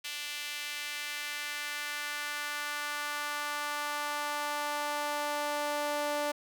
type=tone with high-pass filter sweep; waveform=sawtooth; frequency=293.7 Hz; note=D4; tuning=in tune; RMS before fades=-35 dBFS; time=0.04-6.32 s; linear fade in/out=10 ms; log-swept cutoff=2700 to 590 Hz; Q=1.6; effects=none

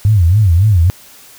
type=tone with vibrato; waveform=sine; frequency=95 Hz; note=F#2; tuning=46 cents sharp; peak=-6 dBFS; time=0.05-0.9 s; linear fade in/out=0 ms; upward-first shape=sine; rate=3.6 Hz; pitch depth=250 cents each way; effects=white hiss -40 dBFS RMS until 1.38 s

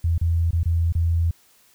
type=tone with dropouts; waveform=sine; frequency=83.7 Hz; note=E2; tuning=27 cents sharp; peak=-17 dBFS; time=0.04-1.31 s; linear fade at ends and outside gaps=5 ms; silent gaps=0.18-0.212 / 0.509-0.53 / 0.633-0.656 / 0.924-0.951 s; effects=white hiss -57 dBFS RMS until 1.74 s

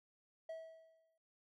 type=tone with exponential decay; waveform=triangle; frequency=648 Hz; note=E5; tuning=30 cents flat; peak=-40 dBFS; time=0.49-1.18 s; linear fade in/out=5 ms; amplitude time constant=150 ms; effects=none

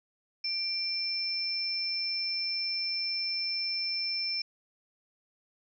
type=tone pair together; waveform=sine; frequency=2365 / 5309 Hz; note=D7 / E8; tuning=+12 / +11 cents; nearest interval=octave + major second; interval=1399 cents; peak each=-37 / -30 dBFS; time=0.44-4.42 s; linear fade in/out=5 ms; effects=none

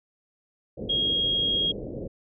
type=low-pass noise; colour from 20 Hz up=white; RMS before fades=-35 dBFS; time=0.77-2.08 s; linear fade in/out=10 ms; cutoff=540 Hz; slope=48 dB/octave
type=tone; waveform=sine; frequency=3270 Hz; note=G#7; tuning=28 cents flat; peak=-22 dBFS; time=0.89-1.72 s; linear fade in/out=10 ms
effects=none

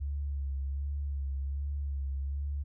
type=tone with vibrato; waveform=sine; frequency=69.8 Hz; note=C#2; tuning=13 cents sharp; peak=-31 dBFS; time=0-2.64 s; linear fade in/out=20 ms; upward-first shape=sine; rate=1.3 Hz; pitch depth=41 cents each way; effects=none

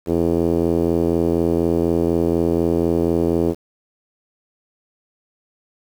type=tone with low-pass filter; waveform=5% pulse; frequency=84.1 Hz; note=E2; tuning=35 cents sharp; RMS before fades=-18 dBFS; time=0.06-3.55 s; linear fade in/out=50 ms; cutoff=390 Hz; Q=2.1; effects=7-bit

